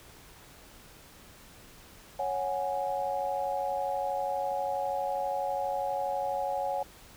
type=chord; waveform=sine; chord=C# suspended fourth; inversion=none; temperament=just; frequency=554.4 / 739.2 / 831.5 Hz; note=C#5 / F#5 / G#5; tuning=0 / -2 / +2 cents; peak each=-33 dBFS; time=2.19-6.83 s; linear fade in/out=5 ms; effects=pink hiss -53 dBFS RMS until 7.16 s